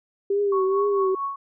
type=tone with vibrato; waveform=sine; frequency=393.5 Hz; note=G4; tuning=7 cents sharp; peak=-19 dBFS; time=0.3-1.15 s; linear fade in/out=5 ms; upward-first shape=triangle; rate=2.2 Hz; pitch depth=76 cents each way
type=tone with tremolo; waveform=sine; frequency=1108.7 Hz; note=C#6; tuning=in tune; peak=-23 dBFS; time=0.52-1.36 s; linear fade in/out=5 ms; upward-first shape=triangle; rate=4.5 Hz; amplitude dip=70%
effects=none